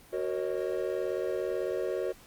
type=chord; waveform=triangle; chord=D# minor seventh; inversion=first; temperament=equal with one note detuned; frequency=370 / 466.2 / 544.2 / 622.3 Hz; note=F#4 / A#4 / C#5 / D#5; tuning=0 / 0 / -32 / 0 cents; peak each=-31 / -33 / -33 / -36 dBFS; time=0.12-2.13 s; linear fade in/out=20 ms; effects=pink hiss -55 dBFS RMS until 2.26 s + Opus 32 kbps